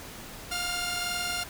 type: tone pair together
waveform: 10% pulse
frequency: 708 / 1394.5 Hz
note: F5 / F6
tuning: +23 / -3 cents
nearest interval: octave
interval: 1174 cents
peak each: -24 dBFS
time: 0.51-1.44 s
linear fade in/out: 10 ms
effects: pink hiss -43 dBFS RMS until 1.49 s